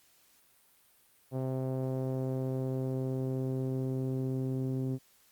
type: tone with low-pass filter sweep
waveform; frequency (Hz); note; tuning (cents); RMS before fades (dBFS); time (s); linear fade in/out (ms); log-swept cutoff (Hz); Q
sawtooth; 130.81; C3; 0; -33; 1.31-4.99; 50; 610 to 330; 1.7
effects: white hiss -65 dBFS RMS until 5.31 s + Opus 48 kbps